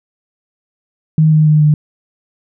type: tone with pitch steps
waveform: sine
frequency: 156.7 / 154.63 / 152.59 / 150.58 Hz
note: D#3 / D#3 / D#3 / D3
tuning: +13 / -10 / -33 / +44 cents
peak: -6 dBFS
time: 1.18-1.74 s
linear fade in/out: 2 ms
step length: 140 ms
effects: none